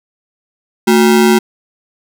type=ring-modulated tone; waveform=square; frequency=293.2 Hz; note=D4; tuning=3 cents flat; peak=-4 dBFS; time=0.87-1.39 s; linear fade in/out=10 ms; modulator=72.1 Hz; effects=none